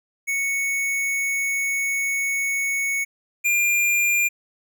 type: tone pair in turn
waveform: square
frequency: 2217 / 2400 Hz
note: C#7 / D7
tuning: 0 / +37 cents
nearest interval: minor second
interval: 137 cents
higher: second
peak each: -22 / -18 dBFS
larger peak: second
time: 0.27-3.05 / 3.44-4.29 s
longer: first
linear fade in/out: 20 ms
effects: none